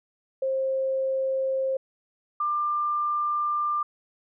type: tone pair in turn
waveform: sine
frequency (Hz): 531 / 1192.1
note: C5 / D6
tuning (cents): +25 / +26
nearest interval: octave + major second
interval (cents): 1401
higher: second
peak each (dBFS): -23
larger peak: neither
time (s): 0.42-1.77 / 2.4-3.83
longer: second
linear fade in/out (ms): 5
effects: none